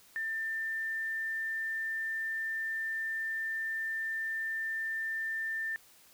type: tone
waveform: sine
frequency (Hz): 1790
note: A6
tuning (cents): +29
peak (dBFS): -32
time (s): 0.16-5.76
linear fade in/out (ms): 0
effects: white hiss -60 dBFS RMS until 6.13 s